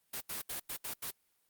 white noise bursts at uneven times, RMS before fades -39 dBFS, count 6, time 0.13-0.21 / 0.29-0.42 / 0.49-0.6 / 0.69-0.77 / 0.84-0.94 / 1.02-1.11 s, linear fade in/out 10 ms, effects white hiss -75 dBFS RMS until 1.49 s + Opus 32 kbps

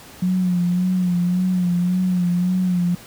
sine tone with vibrato, 180 Hz, F#3, 47 cents flat, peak -16 dBFS, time 0.22-2.95 s, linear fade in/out 5 ms, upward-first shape sine, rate 1.8 Hz, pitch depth 47 cents each way, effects pink hiss -42 dBFS RMS until 3.06 s + high-pass 60 Hz 12 dB/octave

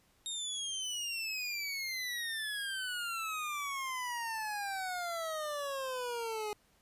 25% pulse exponential sweep, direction down, 3729 to 415.3 Hz, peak -32 dBFS, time 0.26-6.53 s, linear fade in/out 0 ms, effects pink hiss -69 dBFS RMS until 6.81 s + resampled to 32000 Hz

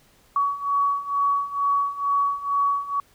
sine beating tone pair, 1127 / 1129.2 Hz, C#6 / C#6, +28 / +32 cents, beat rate 2.2 Hz, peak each -25 / -22 dBFS, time 0.36-3 s, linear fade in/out 2 ms, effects pink hiss -58 dBFS RMS until 3.14 s

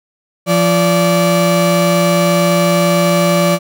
35% pulse tone pair together, 172.71 / 580 Hz, F3 / D5, -19 / -22 cents, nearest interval octave + major sixth, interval 2097 cents, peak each -11 dBFS, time 0.46-3.59 s, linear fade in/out 50 ms, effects none

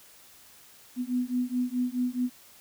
sine beating tone pair, 246.4 / 251.1 Hz, B3 / B3, -4 / +29 cents, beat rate 4.7 Hz, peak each -29 dBFS, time 0.96-2.3 s, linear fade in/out 50 ms, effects white hiss -54 dBFS RMS until 2.6 s

